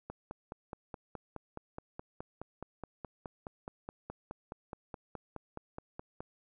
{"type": "click train", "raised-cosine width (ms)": 1, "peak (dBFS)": -27, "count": 30, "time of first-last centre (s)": [0.1, 6.205], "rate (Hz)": 4.75, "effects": []}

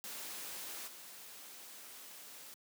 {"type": "noise with level steps", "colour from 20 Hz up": "white", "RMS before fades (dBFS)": [-45, -52], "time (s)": [0.04, 2.54], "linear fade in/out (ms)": 0, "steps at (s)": 0.87, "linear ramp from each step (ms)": 10, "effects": ["high-pass 200 Hz 12 dB/octave"]}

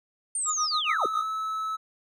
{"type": "linear sweep", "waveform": "sine", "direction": "down", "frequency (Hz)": [9030, 316.5], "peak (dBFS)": -26, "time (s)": [0.35, 1.06], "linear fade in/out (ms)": 2}
{"type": "tone with tremolo", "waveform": "triangle", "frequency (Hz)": 1242, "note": "D#6", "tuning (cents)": -3, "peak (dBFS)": -22, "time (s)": [0.45, 1.28], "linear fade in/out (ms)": 50, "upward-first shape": "sine", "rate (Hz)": 7.2, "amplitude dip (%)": 100}
{"type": "tone", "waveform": "triangle", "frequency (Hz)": 1300, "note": "E6", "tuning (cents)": -24, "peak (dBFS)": -26, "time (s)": [0.88, 1.77], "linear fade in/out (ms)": 20}
{"effects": []}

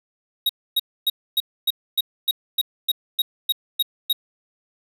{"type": "tone bursts", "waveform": "square", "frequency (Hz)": 3788, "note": "A#7", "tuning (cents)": 27, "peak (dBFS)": -17, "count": 13, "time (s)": [0.46, 4.129], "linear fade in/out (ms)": 5, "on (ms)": 33, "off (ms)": 270, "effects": []}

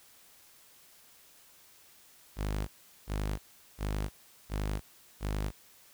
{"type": "tone bursts", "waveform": "sawtooth", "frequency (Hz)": 51.1, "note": "G#1", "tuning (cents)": -27, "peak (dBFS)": -27, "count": 5, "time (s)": [2.36, 5.52], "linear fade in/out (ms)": 50, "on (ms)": 320, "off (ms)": 390, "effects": ["white hiss -59 dBFS RMS until 5.93 s"]}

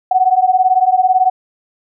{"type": "beating tone pair", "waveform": "sine", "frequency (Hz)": [736, 754], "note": ["F#5", "F#5"], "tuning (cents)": [-9, 32], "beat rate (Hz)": 18, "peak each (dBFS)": -12, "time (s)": [0.11, 1.3], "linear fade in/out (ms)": 5, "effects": []}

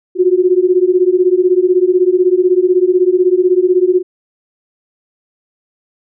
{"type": "beating tone pair", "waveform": "sine", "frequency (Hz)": [356.5, 372.5], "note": ["F4", "F#4"], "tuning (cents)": [36, 12], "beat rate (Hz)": 16, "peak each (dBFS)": -11, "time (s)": [0.15, 4.03], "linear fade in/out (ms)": 50, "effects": []}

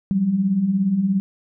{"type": "beating tone pair", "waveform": "sine", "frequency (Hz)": [178.2, 195.2], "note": ["F3", "G3"], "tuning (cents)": [35, -7], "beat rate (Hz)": 17, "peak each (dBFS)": [-25, -17], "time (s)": [0.11, 1.2], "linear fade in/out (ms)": 0, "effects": []}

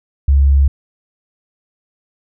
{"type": "tone", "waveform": "sine", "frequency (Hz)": 69.3, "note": "C#2", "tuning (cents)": 0, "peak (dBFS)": -7, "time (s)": [0.28, 0.68], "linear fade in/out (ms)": 5, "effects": []}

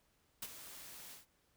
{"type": "noise with ADSR envelope", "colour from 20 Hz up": "white", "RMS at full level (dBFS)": -41, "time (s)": [0.42, 1.26], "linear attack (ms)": 6, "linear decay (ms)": 42, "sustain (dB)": -11, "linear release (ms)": 140, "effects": ["pink hiss -75 dBFS RMS until 1.56 s"]}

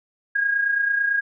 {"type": "tone with amplitude modulation", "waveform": "sine", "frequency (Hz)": 1634, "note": "G#6", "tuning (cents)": -29, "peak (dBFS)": -16, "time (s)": [0.35, 1.21], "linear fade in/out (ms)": 10, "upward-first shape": "sine", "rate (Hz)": 29, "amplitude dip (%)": 55, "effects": []}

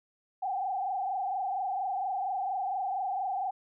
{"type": "tone with frequency modulation", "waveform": "sine", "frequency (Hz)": 769, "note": "G5", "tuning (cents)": -33, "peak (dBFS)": -29, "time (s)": [0.42, 3.51], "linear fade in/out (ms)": 10, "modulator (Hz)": 24.3, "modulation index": 1.7, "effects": []}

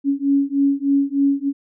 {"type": "beating tone pair", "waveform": "sine", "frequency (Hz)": [277.2, 280.5], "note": ["C#4", "C#4"], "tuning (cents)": [0, 21], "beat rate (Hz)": 3.3, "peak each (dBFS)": -18, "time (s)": [0.04, 1.53], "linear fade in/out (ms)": 50, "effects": []}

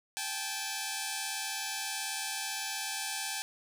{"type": "tone pair together", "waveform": "5% pulse", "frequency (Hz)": [784, 862.5], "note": ["G5", "A5"], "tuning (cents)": [0, -35], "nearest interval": "major second", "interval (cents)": 165, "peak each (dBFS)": -25, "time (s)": [0.17, 3.42], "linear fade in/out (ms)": 0, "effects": []}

